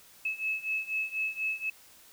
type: beating tone pair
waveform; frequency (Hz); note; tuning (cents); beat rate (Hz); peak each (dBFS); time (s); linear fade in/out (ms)
sine; 2592 / 2596.1; E7 / E7; -30 / -27; 4.1; -34 / -32; 0.25-1.7; 5
effects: white hiss -56 dBFS RMS until 2.12 s